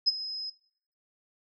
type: tone with ADSR envelope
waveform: sine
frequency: 5090 Hz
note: D#8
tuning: 39 cents sharp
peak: -17 dBFS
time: 0.06-0.5 s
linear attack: 21 ms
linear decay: 27 ms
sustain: -16 dB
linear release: 6 ms
effects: noise-tail reverb RT60 0.6 s tail -20 dB re dry